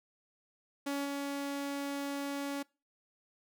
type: tone with level steps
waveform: sawtooth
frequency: 281.3 Hz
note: C#4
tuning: 26 cents sharp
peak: -29 / -31 dBFS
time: 0.86-2.63 s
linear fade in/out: 10 ms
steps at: 1.04 s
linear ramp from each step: 20 ms
effects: noise-tail reverb RT60 0.3 s tail -24 dB re dry